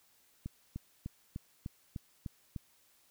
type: click train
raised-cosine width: 5 ms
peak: -27 dBFS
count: 8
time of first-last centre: 0.46-2.562 s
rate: 3.33 Hz
effects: white hiss -68 dBFS RMS until 3.1 s